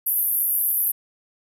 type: band-pass noise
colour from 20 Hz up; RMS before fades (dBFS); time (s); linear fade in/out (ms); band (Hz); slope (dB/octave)
pink; -22; 0.06-0.92; 10; 11000 to 14000; 96
effects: none